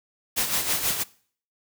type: noise with tremolo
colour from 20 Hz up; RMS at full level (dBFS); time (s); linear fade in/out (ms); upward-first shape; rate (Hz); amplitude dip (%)
white; -23; 0.36-1.04; 20; sine; 6.2; 60
effects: noise-tail reverb RT60 0.5 s tail -21 dB re dry